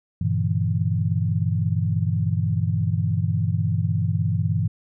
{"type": "chord", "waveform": "sine", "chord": "E half-diminished seventh", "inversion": "first", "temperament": "just", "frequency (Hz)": [98.89, 118.67, 148.33, 164.81], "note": ["G2", "Bb2", "D3", "E3"], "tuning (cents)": [16, 31, 18, 0], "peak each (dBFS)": [-23, -25, -28, -25], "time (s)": [0.21, 4.68], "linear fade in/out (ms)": 5, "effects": []}